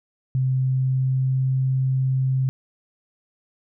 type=tone with pitch glide; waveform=sine; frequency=130.4 to 131.53 Hz; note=C3 to C3; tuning=-5 to +9 cents; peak=-18 dBFS; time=0.35-2.49 s; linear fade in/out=0 ms; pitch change=+14 cents; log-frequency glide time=0.52-1.56 s; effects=none